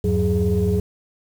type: tone cluster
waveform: sine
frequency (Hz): 80.5 / 99 / 183.6 / 417.2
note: E2 / G2 / F#3 / G#4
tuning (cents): -41 / +18 / -13 / +8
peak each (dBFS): -21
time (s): 0.04-0.8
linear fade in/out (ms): 5
effects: tanh soft clip ceiling -10 dBFS + 7-bit

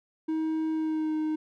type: tone with pitch glide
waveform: triangle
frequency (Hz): 316.9 to 310.4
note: D#4 to D#4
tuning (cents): +32 to -4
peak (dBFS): -24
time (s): 0.28-1.36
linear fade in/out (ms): 10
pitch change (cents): -36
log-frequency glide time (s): 0.72-1.15
effects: none

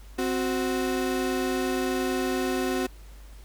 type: tone pair together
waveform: 35% pulse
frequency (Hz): 261.1 / 369.8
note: C4 / F#4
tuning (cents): -3 / -1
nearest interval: tritone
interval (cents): 602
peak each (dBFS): -26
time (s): 0.18-2.87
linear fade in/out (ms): 10
effects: added 50 Hz sine -43 dBFS peak until 3.44 s + pink hiss -55 dBFS RMS until 3.44 s

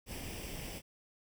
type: noise with comb filter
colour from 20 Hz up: pink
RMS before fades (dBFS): -43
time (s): 0.06-0.82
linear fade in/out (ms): 50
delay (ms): 0.37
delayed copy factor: +0.65
effects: none

